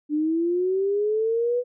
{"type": "linear sweep", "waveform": "sine", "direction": "up", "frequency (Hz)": [293.7, 496.8], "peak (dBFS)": -20, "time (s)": [0.09, 1.64], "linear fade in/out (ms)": 50, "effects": []}